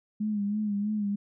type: tone with vibrato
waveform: sine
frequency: 207.7 Hz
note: G#3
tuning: in tune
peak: -26 dBFS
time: 0.2-1.16 s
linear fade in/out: 10 ms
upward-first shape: sine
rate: 3.1 Hz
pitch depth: 56 cents each way
effects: none